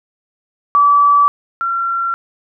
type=tone pair in turn; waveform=sine; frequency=1152 / 1365.2 Hz; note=D6 / F6; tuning=-34 / -40 cents; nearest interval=minor third; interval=294 cents; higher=second; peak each=-7 / -15 dBFS; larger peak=first; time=0.75-1.28 / 1.61-2.14 s; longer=neither; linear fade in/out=0 ms; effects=none